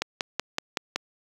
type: click train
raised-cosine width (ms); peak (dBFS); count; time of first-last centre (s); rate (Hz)
0.2; -8; 6; 0.02-0.96; 5.32
effects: high-pass 200 Hz 12 dB/octave + 7-bit

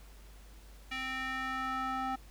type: tone with band-pass filter sweep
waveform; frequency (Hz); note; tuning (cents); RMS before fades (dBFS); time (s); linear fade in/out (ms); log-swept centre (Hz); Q
square; 261.6; C4; 0; -36; 0.91-2.16; 10; 2400 to 990; 2.4
effects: added 50 Hz sine -51 dBFS peak until 2.3 s + pink hiss -60 dBFS RMS until 2.3 s

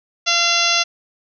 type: harmonic tone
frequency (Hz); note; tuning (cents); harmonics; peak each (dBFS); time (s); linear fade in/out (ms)
686; F5; -31; 1 / 2 / 3 / 4 / 5 / 6 / 7 / 8 / 9; -26 / -23 / -25 / -20 / -22 / -24 / -23 / -25 / -23; 0.26-0.84; 20
effects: none

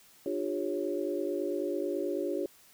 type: tone cluster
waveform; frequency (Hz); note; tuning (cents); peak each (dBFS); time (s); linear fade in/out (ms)
sine; 299.1 / 353.5 / 402.7 / 552; D4 / F4 / G4 / C#5; +32 / +21 / +47 / -7; -36 / -34 / -35 / -36; 0.26-2.46; 2
effects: white hiss -59 dBFS RMS until 2.73 s

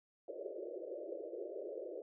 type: band-pass noise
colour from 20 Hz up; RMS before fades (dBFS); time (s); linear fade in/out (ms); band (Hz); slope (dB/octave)
pink; -45; 0.28-2.02; 2; 340 to 620; 96
effects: none

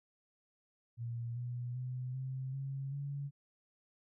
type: tone with pitch steps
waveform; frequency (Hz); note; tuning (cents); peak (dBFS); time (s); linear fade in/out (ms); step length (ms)
sine; 117.7 / 122.06 / 126.59 / 131.28 / 136.14 / 141.19; A#2 / B2 / B2 / C3 / C#3 / C#3; +17 / -20 / +43 / +6 / -31 / +32; -37; 0.97-3.31; 50; 390
effects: none

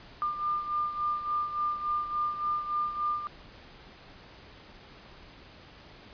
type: beating tone pair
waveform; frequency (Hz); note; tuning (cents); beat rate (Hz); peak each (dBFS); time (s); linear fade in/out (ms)
sine; 1199 / 1202.5; D6 / D6; +36 / +41; 3.5; -29 / -35; 0.22-3.27; 0
effects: pink hiss -51 dBFS RMS until 6.13 s + resampled to 11025 Hz

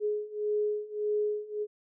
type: beating tone pair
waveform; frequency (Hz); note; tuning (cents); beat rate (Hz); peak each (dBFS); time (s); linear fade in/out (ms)
sine; 419 / 420.7; G#4 / G#4; +15 / +22; 1.7; -32 / -30; 0-1.67; 50
effects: none

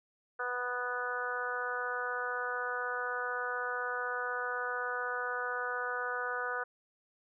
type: harmonic tone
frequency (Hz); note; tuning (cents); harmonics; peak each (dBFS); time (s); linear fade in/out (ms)
246.9; B3; 0; 2 / 3 / 4 / 5 / 6 / 7; -40 / -43 / -43 / -39 / -36 / -46; 0.39-6.64; 10
effects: none

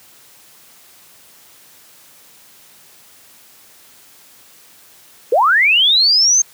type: linear sweep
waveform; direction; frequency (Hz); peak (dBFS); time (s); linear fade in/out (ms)
sine; up; 421.1 to 6420; -9; 5.32-6.42; 5
effects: white hiss -46 dBFS RMS until 6.53 s + high-pass 80 Hz 12 dB/octave

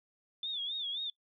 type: tone with vibrato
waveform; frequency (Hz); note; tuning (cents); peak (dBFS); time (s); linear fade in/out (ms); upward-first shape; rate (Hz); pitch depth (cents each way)
sine; 3500; A7; -10; -34; 0.43-1.1; 2; sine; 3.8; 120
effects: noise-tail reverb RT60 0.1 s tail -21 dB re dry

